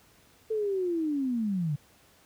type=linear sweep; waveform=sine; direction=down; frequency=446.1 to 138.59 Hz; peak=-26 dBFS; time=0.5-1.76 s; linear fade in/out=10 ms; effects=pink hiss -60 dBFS RMS until 2.25 s + high-pass 60 Hz 12 dB/octave